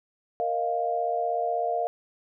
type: chord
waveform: sine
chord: Bb suspended fourth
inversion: none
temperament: equal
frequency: 466.2 / 622.3 / 698.5 Hz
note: Bb4 / Eb5 / F5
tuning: 0 / 0 / 0 cents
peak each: -31 / -31 / -26 dBFS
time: 0.4-1.87 s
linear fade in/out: 0 ms
effects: none